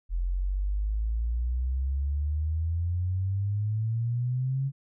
sine exponential sweep, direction up, 42.48 to 138.59 Hz, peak -25 dBFS, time 0.09-4.72 s, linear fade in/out 50 ms, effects none

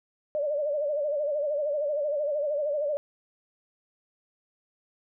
sine tone with vibrato, 587.3 Hz, D5, in tune, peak -25 dBFS, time 0.35-2.97 s, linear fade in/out 0 ms, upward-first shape sine, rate 13 Hz, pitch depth 83 cents each way, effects none

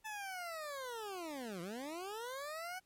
20% pulse linear two-way sweep, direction down then up, 880 to 164.3 to 756 Hz, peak -37 dBFS, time 0.04-2.8 s, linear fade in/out 20 ms, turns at 1.61 s, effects pink hiss -75 dBFS RMS until 2.85 s + MP3 64 kbps

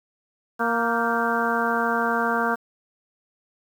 harmonic tone with a mistuned harmonic, 232.9 Hz, A#3, 1 cent flat, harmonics 1 / 2 / 3 / 4 / 5 / 6 / 7, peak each -28 / -28 / -28 / -28 / -28 / -28 / -28 dBFS, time 0.59-2.56 s, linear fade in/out 20 ms, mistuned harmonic 7, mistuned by -72 cents, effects 8-bit

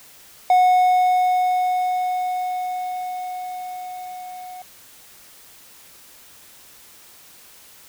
triangle tone with level ramp, 732 Hz, F#5, 19 cents flat, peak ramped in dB -9 to -32 dBFS, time 0.5-4.62 s, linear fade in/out 2 ms, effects white hiss -47 dBFS RMS until 7.88 s

